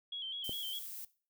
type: tone with vibrato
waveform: sine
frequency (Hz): 3223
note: G7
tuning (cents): +47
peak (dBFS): -38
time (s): 0.12-0.79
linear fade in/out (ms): 5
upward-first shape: square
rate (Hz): 4.9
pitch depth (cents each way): 55
type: noise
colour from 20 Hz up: violet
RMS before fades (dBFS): -45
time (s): 0.44-1.05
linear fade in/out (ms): 5
type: click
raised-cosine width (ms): 2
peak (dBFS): -28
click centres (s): 0.494
effects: noise-tail reverb RT60 0.4 s tail -19 dB re dry